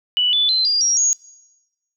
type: tone with pitch steps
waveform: sine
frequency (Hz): 2960 / 3480 / 4090 / 4809 / 5653 / 6645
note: F#7 / A7 / C8 / D8 / F8 / G#8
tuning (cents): 0 / -20 / -40 / +40 / +20 / 0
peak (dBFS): -14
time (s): 0.17-1.13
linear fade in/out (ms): 0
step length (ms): 160
effects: noise-tail reverb RT60 1.0 s tail -21 dB re dry